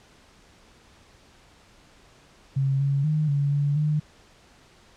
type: tone with pitch steps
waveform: sine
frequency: 135.9 / 139.3 / 153.4 / 142.1 / 143.6 / 151.3 Hz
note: C#3 / C#3 / D#3 / C#3 / D3 / D#3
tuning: -34 / +9 / -24 / +43 / -39 / -48 cents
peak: -20 dBFS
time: 2.56-4 s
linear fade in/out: 10 ms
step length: 240 ms
effects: pink hiss -55 dBFS RMS until 4.96 s + low-pass 7000 Hz 12 dB/octave